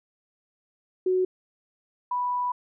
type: tone pair in turn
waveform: sine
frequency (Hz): 370 / 985.8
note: F#4 / B5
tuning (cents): 0 / -3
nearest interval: octave + perfect fourth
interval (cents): 1697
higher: second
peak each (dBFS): -20 / -24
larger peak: first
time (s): 1.06-1.25 / 2.11-2.52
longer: second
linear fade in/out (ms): 5
effects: none